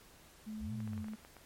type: tone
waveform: sine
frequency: 215.5 Hz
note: A3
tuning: 36 cents flat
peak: -40 dBFS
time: 0.46-1.16 s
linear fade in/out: 20 ms
type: linear two-way sweep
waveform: sine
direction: up then down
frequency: 46.2 to 122 to 87.1 Hz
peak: -40 dBFS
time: 0.59-1.06 s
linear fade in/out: 50 ms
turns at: 0.73 s
type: clicks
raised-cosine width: 0.5 ms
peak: -37 dBFS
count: 9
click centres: 0.804 / 0.876 / 0.933 / 0.978 / 1.044 / 1.084 / 1.135 / 1.249 / 1.367 s
effects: pink hiss -60 dBFS RMS until 1.45 s + MP3 64 kbps